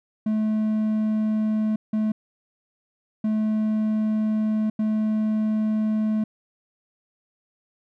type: tone bursts at uneven times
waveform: triangle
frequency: 216 Hz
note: A3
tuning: 32 cents flat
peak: -18 dBFS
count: 4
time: 0.26-1.76 / 1.93-2.12 / 3.24-4.7 / 4.79-6.24 s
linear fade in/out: 5 ms
effects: none